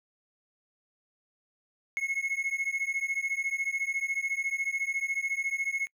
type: beating tone pair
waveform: triangle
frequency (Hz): 2172 / 2186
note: C#7 / C#7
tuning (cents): -36 / -25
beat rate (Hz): 14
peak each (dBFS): -30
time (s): 1.97-5.87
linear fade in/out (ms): 0
effects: noise-tail reverb RT60 0.1 s tail -26 dB re dry